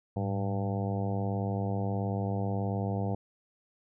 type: harmonic tone with a mistuned harmonic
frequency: 98.5 Hz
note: G2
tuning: 9 cents sharp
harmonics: 1 / 2 / 3 / 4 / 5 / 6 / 7 / 8 / 9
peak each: -31 / -34 / -41 / -42 / -39 / -45 / -40 / -43 / -47 dBFS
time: 0.16-3.15 s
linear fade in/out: 5 ms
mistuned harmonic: 1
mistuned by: +120 cents
effects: none